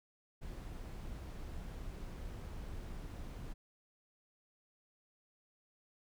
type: noise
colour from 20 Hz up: brown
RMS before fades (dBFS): -45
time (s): 0.41-3.54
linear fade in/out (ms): 20
effects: none